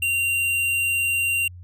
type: tone with hard clipping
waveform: sine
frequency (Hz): 2767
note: F7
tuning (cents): -17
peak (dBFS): -21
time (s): 0.02-1.48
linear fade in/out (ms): 5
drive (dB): 14
effects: added 89 Hz sine -38 dBFS peak until 1.63 s

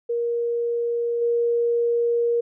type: tone with level steps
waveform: sine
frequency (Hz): 471.4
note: A#4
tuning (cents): +19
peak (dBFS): -21 / -18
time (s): 0.09-2.41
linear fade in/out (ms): 10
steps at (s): 1.21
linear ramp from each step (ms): 10
effects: none

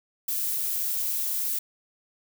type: noise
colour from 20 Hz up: violet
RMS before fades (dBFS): -28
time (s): 0.28-1.59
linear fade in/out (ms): 5
effects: none

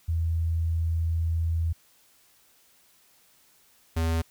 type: tone pair in turn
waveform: sine / square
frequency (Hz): 82.41 / 81.94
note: E2 / E2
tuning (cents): 0 / -10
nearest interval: unison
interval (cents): 10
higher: first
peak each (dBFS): -23 / -24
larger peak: first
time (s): 0.08-1.73 / 3.96-4.22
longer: first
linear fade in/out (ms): 10
effects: white hiss -61 dBFS RMS until 4.3 s

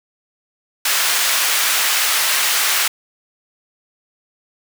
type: high-pass noise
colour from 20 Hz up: pink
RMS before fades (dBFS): -17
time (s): 0.85-2.88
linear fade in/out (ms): 5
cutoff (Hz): 1400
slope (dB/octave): 12
effects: none

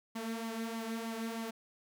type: tone with flanger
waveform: sawtooth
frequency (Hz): 226.5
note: A#3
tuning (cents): -50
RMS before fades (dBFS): -39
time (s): 0.15-1.51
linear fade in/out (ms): 10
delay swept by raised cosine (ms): 0.94 to 3.94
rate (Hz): 3.2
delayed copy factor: +0.55
effects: none

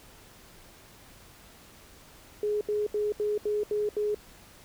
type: tone bursts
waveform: sine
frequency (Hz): 418.8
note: G#4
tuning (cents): +15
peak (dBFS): -25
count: 7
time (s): 2.43-4.146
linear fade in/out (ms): 2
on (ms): 180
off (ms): 76
effects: pink hiss -53 dBFS RMS until 4.64 s

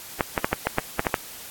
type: clicks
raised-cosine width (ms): 0.5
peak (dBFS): -5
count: 9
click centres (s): 0.208 / 0.378 / 0.445 / 0.53 / 0.67 / 0.784 / 0.994 / 1.068 / 1.142
effects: white hiss -40 dBFS RMS until 1.5 s + AAC 64 kbps

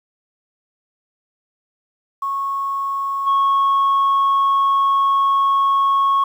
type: tone with level steps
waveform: sine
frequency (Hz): 1100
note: C#6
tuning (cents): -14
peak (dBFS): -19 / -11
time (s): 2.22-6.24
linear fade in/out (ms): 5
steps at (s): 3.26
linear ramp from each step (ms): 20
effects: tanh soft clip ceiling -11 dBFS + 8-bit

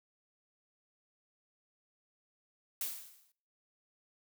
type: noise with exponential decay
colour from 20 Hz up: blue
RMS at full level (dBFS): -34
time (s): 2.81-3.32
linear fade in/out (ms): 2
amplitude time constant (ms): 110
effects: noise-tail reverb RT60 0.6 s tail -24 dB re dry

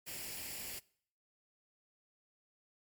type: noise with comb filter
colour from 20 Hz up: white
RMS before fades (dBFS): -44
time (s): 0.06-0.8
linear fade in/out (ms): 20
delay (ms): 0.4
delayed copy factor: +0.55
effects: noise-tail reverb RT60 0.6 s tail -23 dB re dry + MP3 96 kbps

